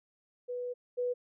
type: tone pair in turn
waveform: sine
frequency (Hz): 492.3 / 492.3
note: B4 / B4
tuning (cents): -6 / -6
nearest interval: unison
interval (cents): 0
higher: neither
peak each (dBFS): -34 / -29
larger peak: second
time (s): 0.48-0.74 / 0.97-1.14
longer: first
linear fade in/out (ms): 20
effects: none